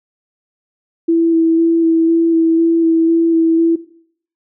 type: tone with vibrato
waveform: sine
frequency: 329.6 Hz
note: E4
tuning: in tune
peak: -9 dBFS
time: 1.08-3.76 s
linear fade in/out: 10 ms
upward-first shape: square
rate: 2 Hz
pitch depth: 13 cents each way
effects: noise-tail reverb RT60 0.6 s tail -17 dB re dry